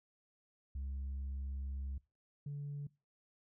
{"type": "tone pair in turn", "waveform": "sine", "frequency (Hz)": [67.8, 143.66], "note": ["C#2", "D3"], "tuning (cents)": [-38, -38], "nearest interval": "octave + minor second", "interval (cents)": 1300, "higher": "second", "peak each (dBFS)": [-36, -38], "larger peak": "first", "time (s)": [[0.75, 1.98], [2.46, 2.87]], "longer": "first", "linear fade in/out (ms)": 5, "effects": ["noise-tail reverb RT60 0.3 s tail -24 dB re dry", "tanh soft clip ceiling -37 dBFS"]}